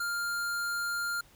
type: tone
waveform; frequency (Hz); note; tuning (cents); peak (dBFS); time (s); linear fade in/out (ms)
square; 1400; F6; +4; -31; 0-1.21; 5
effects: pink hiss -60 dBFS RMS until 1.35 s